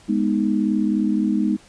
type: chord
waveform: sine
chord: G# minor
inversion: none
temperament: equal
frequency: 207.7 / 246.9 / 311.1 Hz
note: G#3 / B3 / D#4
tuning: 0 / 0 / 0 cents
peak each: -20 / -23 / -22 dBFS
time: 0.08-1.57 s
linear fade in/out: 20 ms
effects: pink hiss -50 dBFS RMS until 1.68 s + resampled to 22050 Hz